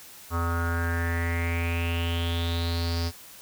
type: tone with low-pass filter sweep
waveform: square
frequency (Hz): 84.5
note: E2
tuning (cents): +43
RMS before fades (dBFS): -27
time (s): 0.3-3.12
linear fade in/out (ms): 50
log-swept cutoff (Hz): 1200 to 5100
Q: 7.4
effects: white hiss -47 dBFS RMS until 3.41 s